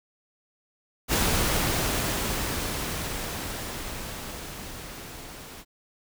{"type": "noise with level ramp", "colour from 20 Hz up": "pink", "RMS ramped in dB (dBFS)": [-23, -43], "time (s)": [1.08, 5.65], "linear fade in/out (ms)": 50, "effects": []}